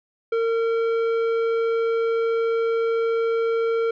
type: tone with tanh clipping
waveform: sine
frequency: 456.9 Hz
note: A#4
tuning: 35 cents flat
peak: -21 dBFS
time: 0.32-3.91 s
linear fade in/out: 5 ms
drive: 11 dB
effects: none